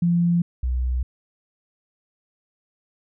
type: tone pair in turn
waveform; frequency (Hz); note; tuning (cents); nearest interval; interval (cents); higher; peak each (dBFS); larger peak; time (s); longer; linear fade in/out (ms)
sine; 172.3 / 62.49; F3 / B1; -23 / +21; octave + tritone; 1756; first; -16 / -20; first; 0.02-0.42 / 0.63-1.03; neither; 5
effects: none